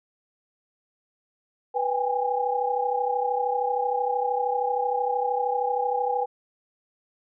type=tone cluster; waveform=sine; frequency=492.8 / 792 / 825 Hz; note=B4 / G5 / G#5; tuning=-4 / +18 / -12 cents; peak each=-27 dBFS; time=1.74-6.26 s; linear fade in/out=20 ms; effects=none